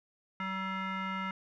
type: tone with frequency modulation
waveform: sine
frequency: 572 Hz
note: D5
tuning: 46 cents flat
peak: -32 dBFS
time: 0.4-1.31 s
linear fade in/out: 2 ms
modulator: 762 Hz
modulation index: 2.2
effects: tanh soft clip ceiling -28 dBFS